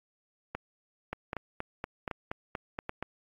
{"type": "two click trains", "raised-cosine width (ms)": 0.5, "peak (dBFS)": [-19, -19], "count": [9, 4], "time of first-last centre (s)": [[1.13, 3.026], [0.55, 2.894]], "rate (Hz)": [4.22, 1.28], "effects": ["AAC 64 kbps"]}